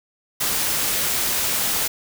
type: noise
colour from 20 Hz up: white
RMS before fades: -22 dBFS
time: 0.4-1.88 s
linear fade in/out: 10 ms
effects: none